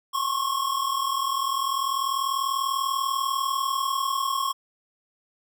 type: tone pair together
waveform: square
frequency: 1069.8 / 1110 Hz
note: C6 / C#6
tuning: +38 / +2 cents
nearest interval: minor second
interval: 64 cents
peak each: -27 / -28 dBFS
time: 0.13-4.53 s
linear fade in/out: 20 ms
effects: none